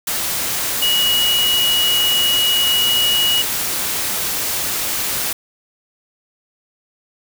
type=tone in noise; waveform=sine; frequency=2909 Hz; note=F#7; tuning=30 cents flat; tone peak=-14 dBFS; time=0.82-3.42 s; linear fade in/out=5 ms; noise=white; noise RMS=-21 dBFS; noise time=0.07-5.33 s; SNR=+4 dB; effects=none